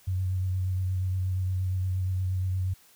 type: tone with vibrato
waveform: sine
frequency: 92.9 Hz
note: F#2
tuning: 7 cents sharp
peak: -25 dBFS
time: 0.07-2.74 s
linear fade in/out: 10 ms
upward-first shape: triangle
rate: 8.5 Hz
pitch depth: 27 cents each way
effects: white hiss -58 dBFS RMS until 2.95 s